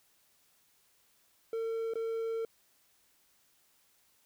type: tone with dropouts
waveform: triangle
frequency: 452.9 Hz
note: A#4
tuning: 50 cents flat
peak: -30 dBFS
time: 1.53-2.45 s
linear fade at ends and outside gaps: 2 ms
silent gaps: 1.937-1.955 s
effects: white hiss -69 dBFS RMS until 4.25 s